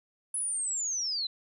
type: linear sweep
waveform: sine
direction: down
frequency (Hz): 10330 to 3951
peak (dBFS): -29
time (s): 0.34-1.27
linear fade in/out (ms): 5
effects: none